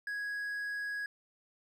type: tone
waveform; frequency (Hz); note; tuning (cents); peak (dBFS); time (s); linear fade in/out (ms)
triangle; 1661.2; G#6; 0; -33; 0.07-1.06; 2
effects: none